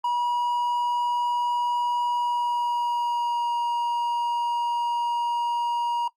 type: tone with pitch glide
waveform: triangle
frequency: 964 to 950.2 Hz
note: B5 to A#5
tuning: -42 to +33 cents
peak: -20 dBFS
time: 0.04-6.08 s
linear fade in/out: 5 ms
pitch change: -25 cents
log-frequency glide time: 2.14-3.54 s
effects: noise-tail reverb RT60 0.1 s tail -19 dB re dry + Opus 48 kbps